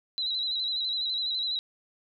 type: tone with vibrato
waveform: sine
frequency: 3951 Hz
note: B7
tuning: in tune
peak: -27 dBFS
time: 0.18-1.59 s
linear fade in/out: 0 ms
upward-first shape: square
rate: 12 Hz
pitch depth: 40 cents each way
effects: none